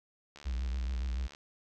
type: click train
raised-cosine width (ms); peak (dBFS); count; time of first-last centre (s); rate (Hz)
0.2; -32; 73; 0.36-1.349; 72.8
type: tone with vibrato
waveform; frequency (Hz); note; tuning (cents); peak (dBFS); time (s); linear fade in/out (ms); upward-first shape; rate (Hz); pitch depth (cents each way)
triangle; 61.9; B1; +5; -29; 0.45-1.28; 20; sine; 7; 67
effects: none